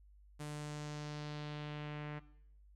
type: tone with low-pass filter sweep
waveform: sawtooth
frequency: 149 Hz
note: D3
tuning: 25 cents sharp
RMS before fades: -44 dBFS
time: 0.39-2.2 s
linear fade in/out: 20 ms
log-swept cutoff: 10000 to 2100 Hz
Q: 1.7
effects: noise-tail reverb RT60 0.7 s tail -17 dB re dry + added 50 Hz sine -59 dBFS peak until 2.75 s